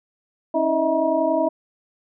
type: tone cluster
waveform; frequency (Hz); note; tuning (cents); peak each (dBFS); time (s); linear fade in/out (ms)
sine; 273.7 / 319.8 / 616 / 647 / 955; C#4 / D#4 / D#5 / E5 / A#5; -22 / +48 / -17 / -32 / +42; -27 / -24 / -26 / -20 / -26; 0.54-1.49; 10
effects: none